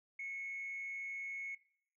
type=tone with frequency modulation; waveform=sine; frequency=2193 Hz; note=C#7; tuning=19 cents flat; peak=-40 dBFS; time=0.19-1.55 s; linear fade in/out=5 ms; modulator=164 Hz; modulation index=0.24; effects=noise-tail reverb RT60 0.6 s tail -18 dB re dry + tanh soft clip ceiling -36 dBFS